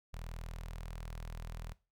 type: tone with notch filter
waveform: sawtooth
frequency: 40.58 Hz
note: E1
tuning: 26 cents flat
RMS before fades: -44 dBFS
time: 0.13-1.73 s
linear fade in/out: 10 ms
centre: 300 Hz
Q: 0.73
effects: noise-tail reverb RT60 0.3 s tail -19 dB re dry